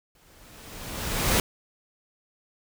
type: noise with exponential growth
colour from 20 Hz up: pink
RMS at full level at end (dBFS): -20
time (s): 0.15-1.4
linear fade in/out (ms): 2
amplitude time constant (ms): 270
effects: none